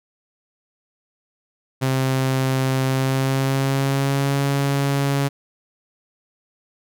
sawtooth tone with pitch glide, 132.1 to 139.47 Hz, C3 to C#3, +17 to +11 cents, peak -14 dBFS, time 1.81-5.29 s, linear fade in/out 20 ms, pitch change +94 cents, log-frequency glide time 2.86-4.42 s, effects none

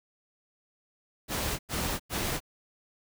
pink noise bursts, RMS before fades -31 dBFS, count 3, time 1.28-2.404 s, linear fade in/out 50 ms, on 310 ms, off 97 ms, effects none

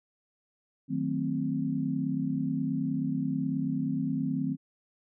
sine chord, D# diminished seventh, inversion none, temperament equal with one note detuned, 155.56 / 185 / 222.9 / 261.6 Hz, D#3 / F#3 / A3 / C4, 0 / 0 / +23 / 0 cents, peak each -33 / -35 / -35 / -30 dBFS, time 0.88-4.57 s, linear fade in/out 50 ms, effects none

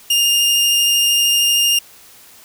sawtooth tone with vibrato, 2817 Hz, F7, 14 cents sharp, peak -9 dBFS, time 0.1-1.79 s, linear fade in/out 5 ms, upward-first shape sine, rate 13 Hz, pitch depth 9 cents each way, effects white hiss -44 dBFS RMS until 2.44 s

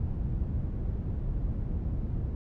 white low-pass noise, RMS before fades -31 dBFS, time 0-2.35 s, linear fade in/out 2 ms, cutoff 100 Hz, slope 12 dB/octave, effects none

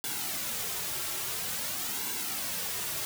white noise with flanger, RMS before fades -34 dBFS, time 0.04-3.05 s, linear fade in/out 0 ms, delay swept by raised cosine 1.6 to 4.1 ms, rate 0.49 Hz, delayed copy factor -0.65, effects none

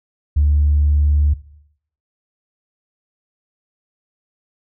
sine tone, 73.42 Hz, D2, in tune, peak -10 dBFS, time 0.36-1.34 s, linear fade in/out 10 ms, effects noise-tail reverb RT60 0.7 s tail -18 dB re dry + tanh soft clip ceiling -7 dBFS

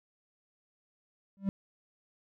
triangle tone with exponential growth, 196 Hz, G3, in tune, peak -21 dBFS, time 1.37-1.49 s, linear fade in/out 0 ms, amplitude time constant 25 ms, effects none

